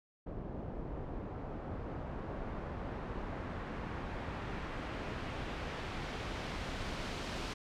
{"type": "noise with low-pass filter sweep", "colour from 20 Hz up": "pink", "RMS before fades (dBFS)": -41, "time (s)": [0.26, 7.54], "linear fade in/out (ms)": 10, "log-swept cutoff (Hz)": [590, 4900], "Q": 0.74, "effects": []}